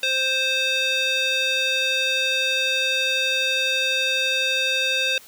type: tone with band-pass filter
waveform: square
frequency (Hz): 524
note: C5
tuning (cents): +2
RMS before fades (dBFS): -22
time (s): 0.03-5.18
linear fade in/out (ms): 2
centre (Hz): 3200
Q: 3.1
effects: white hiss -47 dBFS RMS until 5.27 s + high-pass 60 Hz 12 dB/octave